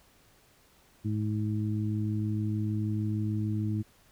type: harmonic tone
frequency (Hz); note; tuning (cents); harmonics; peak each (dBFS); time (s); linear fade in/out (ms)
106.6; G#2; +46; 1 / 2 / 3; -29 / -33 / -36; 1.04-3.83; 20
effects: pink hiss -62 dBFS RMS until 4.11 s